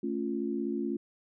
sine chord, A augmented, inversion none, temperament equal with one note detuned, 221 / 277.2 / 349.2 Hz, A3 / C#4 / E#4, +8 / 0 / 0 cents, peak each -34 dBFS, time 0.03-0.97 s, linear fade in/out 5 ms, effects none

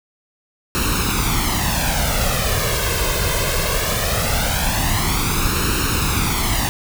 pink noise with flanger, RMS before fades -19 dBFS, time 0.75-6.69 s, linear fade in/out 0 ms, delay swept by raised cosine 0.73 to 1.93 ms, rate 0.2 Hz, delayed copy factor +0.7, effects none

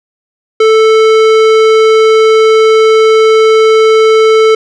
sine tone with tanh clipping, 440 Hz, A4, in tune, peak -5 dBFS, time 0.6-4.55 s, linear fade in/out 5 ms, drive 18 dB, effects none

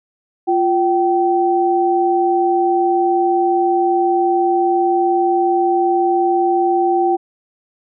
sine tone pair together, 349.2 / 771.8 Hz, F4 / G5, 0 / -27 cents, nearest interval octave + major second, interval 1373 cents, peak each -15 dBFS, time 0.47-7.17 s, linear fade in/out 20 ms, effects none

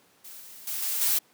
blue noise with level steps, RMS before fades -44 / -46 / -32 / -29 / -24 dBFS, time 0.24-1.19 s, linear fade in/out 10 ms, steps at 0.4 / 0.67 / 0.82 / 1.01 s, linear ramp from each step 5 ms, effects pink hiss -61 dBFS RMS until 1.33 s + high-pass 200 Hz 12 dB/octave

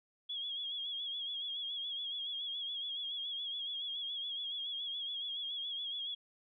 sine tone with vibrato, 3322 Hz, G#7, in tune, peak -37 dBFS, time 0.29-6.15 s, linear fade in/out 10 ms, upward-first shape sine, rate 7.1 Hz, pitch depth 58 cents each way, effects none

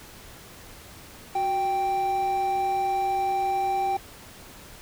triangle tone pair together, 370 / 784 Hz, F#4 / G5, 0 / 0 cents, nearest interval octave + minor second, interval 1300 cents, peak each -31 / -21 dBFS, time 1.35-3.97 s, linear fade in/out 5 ms, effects pink hiss -46 dBFS RMS until 4.81 s

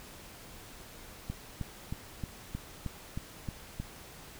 click train, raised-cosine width 5 ms, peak -23 dBFS, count 9, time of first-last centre 1.3-3.8 s, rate 3.2 Hz, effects pink hiss -50 dBFS RMS until 4.39 s

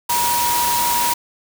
sine tone in noise, 957 Hz, A#5, 45 cents sharp, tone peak -18 dBFS, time 0.09-1.14 s, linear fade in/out 10 ms, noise white, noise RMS -21 dBFS, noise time 0.09-1.14 s, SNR 0 dB, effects none

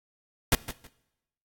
pink noise with echo, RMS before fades -20 dBFS, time 0.52-0.55 s, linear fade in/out 2 ms, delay 160 ms, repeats 2, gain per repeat -14 dB, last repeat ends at 0.87 s, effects noise-tail reverb RT60 0.9 s tail -21 dB re dry + AAC 64 kbps

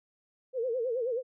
sine tone with vibrato, 485.3 Hz, B4, 30 cents flat, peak -28 dBFS, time 0.53-1.23 s, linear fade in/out 50 ms, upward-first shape sine, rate 9.4 Hz, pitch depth 140 cents each way, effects none

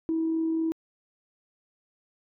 sine tone with amplitude modulation, 324.1 Hz, E4, 29 cents flat, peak -22 dBFS, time 0.09-0.72 s, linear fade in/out 0 ms, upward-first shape sine, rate 44.1 Hz, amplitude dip 25%, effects tanh soft clip ceiling -19 dBFS

